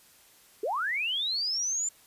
sine linear sweep, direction up, 370 to 7230 Hz, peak -27 dBFS, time 0.63-1.89 s, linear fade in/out 5 ms, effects white hiss -58 dBFS RMS until 2.06 s + resampled to 32000 Hz

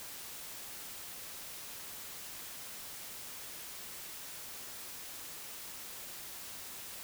silence, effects white hiss -46 dBFS RMS until 7.03 s

